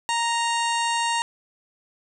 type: harmonic tone with a mistuned harmonic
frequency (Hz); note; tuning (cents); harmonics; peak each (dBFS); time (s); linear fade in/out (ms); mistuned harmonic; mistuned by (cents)
932.3; A#5; 0; 1 / 2 / 3 / 4 / 5 / 6 / 7 / 8 / 9 / 10; -23 / -30 / -30 / -34 / -36 / -40 / -39 / -36 / -37 / -41; 0.09-1.22; 0; 5; -93
effects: none